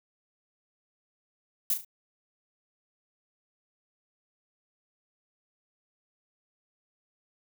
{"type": "noise with echo", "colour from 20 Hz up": "violet", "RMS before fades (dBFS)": -26, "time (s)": [1.7, 1.74], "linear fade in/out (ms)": 2, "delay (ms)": 36, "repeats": 3, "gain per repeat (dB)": -8, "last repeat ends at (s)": 1.848, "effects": []}